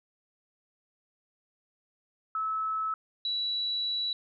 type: tone pair in turn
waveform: sine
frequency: 1300 / 3929 Hz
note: E6 / B7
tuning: -24 / -10 cents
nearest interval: octave + perfect fifth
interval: 1914 cents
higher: second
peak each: -28 dBFS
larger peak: neither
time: 2.35-2.94 / 3.25-4.13 s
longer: second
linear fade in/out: 2 ms
effects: none